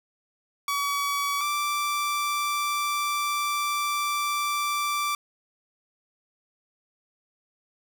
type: tone pair in turn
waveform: sawtooth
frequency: 1137 / 1171 Hz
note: C#6 / D6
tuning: +44 / -5 cents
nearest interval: minor second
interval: 51 cents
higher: second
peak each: -21 dBFS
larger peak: neither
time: 0.68-1.41 / 1.41-5.15 s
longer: second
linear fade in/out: 2 ms
effects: none